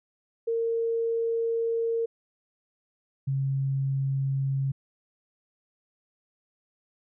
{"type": "tone pair in turn", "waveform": "sine", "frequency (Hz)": [459, 135.99], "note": ["A#4", "C#3"], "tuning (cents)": [-27, -33], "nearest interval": "octave + major sixth", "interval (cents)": 2106, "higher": "first", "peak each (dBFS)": -24, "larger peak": "neither", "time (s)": [[0.47, 2.06], [3.27, 4.72]], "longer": "first", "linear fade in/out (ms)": 10, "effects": []}